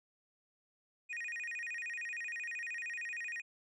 triangle tone with vibrato, 2152 Hz, C7, 48 cents sharp, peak -37 dBFS, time 1.09-3.42 s, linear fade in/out 20 ms, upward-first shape square, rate 13 Hz, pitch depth 240 cents each way, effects resampled to 22050 Hz

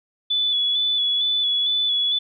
sine tone with vibrato, 3439 Hz, A7, 40 cents flat, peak -18 dBFS, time 0.3-2.19 s, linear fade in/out 10 ms, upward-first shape square, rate 2.2 Hz, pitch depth 24 cents each way, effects none

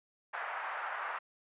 white band-pass noise, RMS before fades -39 dBFS, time 0.33-1.19 s, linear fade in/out 10 ms, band 720 to 1700 Hz, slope 24 dB/octave, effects resampled to 8000 Hz

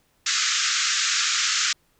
white band-pass noise, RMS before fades -23 dBFS, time 0.26-1.73 s, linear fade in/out 5 ms, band 1200 to 7300 Hz, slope 96 dB/octave, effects pink hiss -65 dBFS RMS until 1.99 s

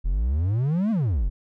triangle exponential two-way sweep, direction up then down, 38.89 to 233.1 to 38.89 Hz, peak -18 dBFS, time 0.04-1.3 s, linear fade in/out 20 ms, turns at 0.91 s, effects none

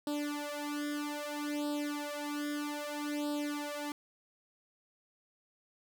sawtooth tone with flanger, 293.7 Hz, D4, in tune, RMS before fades -37 dBFS, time 0.07-3.92 s, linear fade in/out 2 ms, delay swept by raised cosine 0.23 to 2.83 ms, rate 0.62 Hz, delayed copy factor +1, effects none

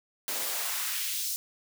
white noise with high-pass filter sweep, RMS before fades -32 dBFS, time 0.28-1.36 s, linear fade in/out 0 ms, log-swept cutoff 260 to 5700 Hz, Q 1.2, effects none

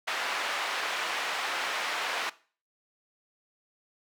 white band-pass noise, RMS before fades -32 dBFS, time 0.07-2.3 s, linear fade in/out 10 ms, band 650 to 2400 Hz, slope 12 dB/octave, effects noise-tail reverb RT60 0.4 s tail -19 dB re dry

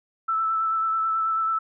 sine tone with vibrato, 1320 Hz, E6, 2 cents sharp, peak -21 dBFS, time 0.28-1.59 s, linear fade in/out 10 ms, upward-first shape sine, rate 9.2 Hz, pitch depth 18 cents each way, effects none

